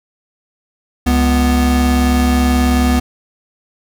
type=tone pair together; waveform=square; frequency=69.3 / 246.5 Hz; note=C#2 / B3; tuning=0 / -3 cents; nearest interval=octave + minor seventh; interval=2197 cents; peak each=-14 dBFS; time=1.06-3 s; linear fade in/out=10 ms; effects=none